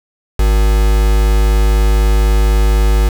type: tone with quantisation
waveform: triangle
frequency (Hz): 52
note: G#1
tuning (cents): +3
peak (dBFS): -6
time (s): 0.39-3.09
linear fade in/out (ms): 5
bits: 3
effects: none